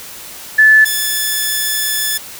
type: tone pair in turn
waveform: sine / 5% pulse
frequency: 1740 / 1734 Hz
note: A6 / A6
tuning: -20 / -26 cents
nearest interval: unison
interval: 6 cents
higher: first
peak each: -4 dBFS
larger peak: neither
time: 0.58-0.85 / 0.85-2.18 s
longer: second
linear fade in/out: 10 ms
effects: white hiss -32 dBFS RMS until 2.39 s